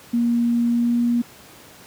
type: tone with pitch glide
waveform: sine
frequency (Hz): 236.4 to 238.3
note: A#3 to A#3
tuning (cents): +24 to +38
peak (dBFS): -16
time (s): 0.13-1.22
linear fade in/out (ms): 10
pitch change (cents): +14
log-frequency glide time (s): 0.69-0.97
effects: pink hiss -45 dBFS RMS until 1.86 s + high-pass 100 Hz 12 dB/octave